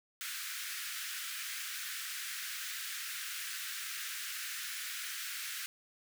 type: high-pass noise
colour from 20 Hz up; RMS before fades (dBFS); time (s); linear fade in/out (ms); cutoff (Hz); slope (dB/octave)
pink; -41; 0.21-5.66; 0; 1400; 48
effects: none